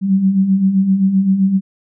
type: beating tone pair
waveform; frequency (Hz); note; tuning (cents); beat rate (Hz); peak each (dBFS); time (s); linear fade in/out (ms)
sine; 186.4 / 194.1; F#3 / G3; +13 / -17; 7.7; -19 / -11; 0.01-1.61; 50
effects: none